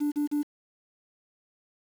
triangle tone bursts, 293.7 Hz, D4, in tune, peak -21 dBFS, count 3, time 0-0.432 s, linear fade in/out 20 ms, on 120 ms, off 36 ms, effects tanh soft clip ceiling -19 dBFS + 8-bit

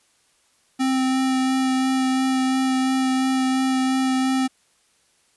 square tone with vibrato, 261.6 Hz, C4, in tune, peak -19 dBFS, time 0.79-4.48 s, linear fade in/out 20 ms, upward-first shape sine, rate 2.9 Hz, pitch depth 10 cents each way, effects white hiss -62 dBFS RMS until 5.36 s + resampled to 24000 Hz

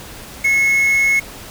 triangle tone with quantisation, 2181 Hz, C#7, 29 cents flat, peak -10 dBFS, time 0.44-1.2 s, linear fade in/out 10 ms, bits 5, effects pink hiss -35 dBFS RMS until 1.5 s

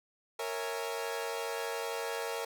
sawtooth chord, A# half-diminished seventh, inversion none, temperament equal with one note detuned, 462.9 / 554.4 / 659.3 / 830.6 Hz, A#4 / C#5 / E5 / G#5, -12 / 0 / 0 / 0 cents, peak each -33 / -37 / -39 / -39 dBFS, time 0.39-2.45 s, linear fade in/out 5 ms, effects none

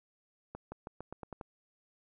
accelerating click train, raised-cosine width 1 ms, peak -28 dBFS, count 8, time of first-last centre 0.55-1.412 s, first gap 170 ms, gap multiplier 0.89, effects none

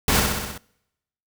pink noise with echo, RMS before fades -19 dBFS, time 0.08-0.2 s, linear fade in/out 2 ms, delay 63 ms, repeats 6, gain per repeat -3 dB, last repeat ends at 0.578 s, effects noise-tail reverb RT60 0.9 s tail -25 dB re dry

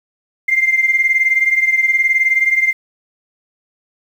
sine beating tone pair, 2093 / 2112 Hz, C7 / C7, 0 / +16 cents, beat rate 19 Hz, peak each -12 / -16 dBFS, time 0.48-2.73 s, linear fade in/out 10 ms, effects tanh soft clip ceiling -4 dBFS + 7-bit

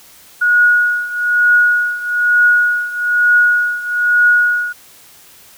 sine tone with tremolo, 1451 Hz, F#6, 34 cents flat, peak -6 dBFS, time 0.41-4.73 s, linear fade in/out 10 ms, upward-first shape triangle, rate 1.1 Hz, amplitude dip 85%, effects white hiss -43 dBFS RMS until 5.57 s

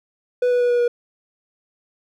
triangle tone with pitch steps, 493.9 / 490.5 / 487.1 / 483.7 / 480.4 Hz, B4 / B4 / B4 / B4 / B4, 0 / -12 / -24 / -36 / -48 cents, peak -13 dBFS, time 0.42-0.88 s, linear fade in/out 5 ms, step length 92 ms, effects none

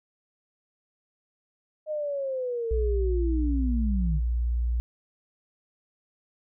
sine linear sweep, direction down, 622 to 143.1 Hz, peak -27 dBFS, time 1.86-4.21 s, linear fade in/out 50 ms
sine tone, 59.2 Hz, A#1, 27 cents sharp, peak -23 dBFS, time 2.71-4.8 s, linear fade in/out 0 ms
effects none

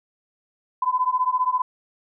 sine beating tone pair, 1003 / 1018 Hz, B5 / C6, +26 / -48 cents, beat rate 15 Hz, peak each -22 dBFS, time 0.82-1.62 s, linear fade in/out 5 ms, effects none

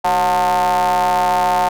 square ring-modulated tone, 86.3 Hz, F2, 20 cents flat, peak -11 dBFS, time 0.04-1.69 s, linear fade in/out 10 ms, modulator 810 Hz, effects none

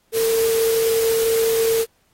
sine tone in noise, 452.6 Hz, A4, 49 cents sharp, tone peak -16 dBFS, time 0.12-1.86 s, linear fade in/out 50 ms, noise white, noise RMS -27 dBFS, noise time 0.12-1.86 s, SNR +8 dB, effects pink hiss -63 dBFS RMS until 2.13 s + AAC 48 kbps

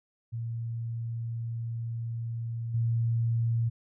sine tone with level steps, 115.7 Hz, A#2, 13 cents flat, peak -31 / -24 dBFS, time 0.32-3.7 s, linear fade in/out 20 ms, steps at 2.74 s, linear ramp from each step 5 ms, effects none

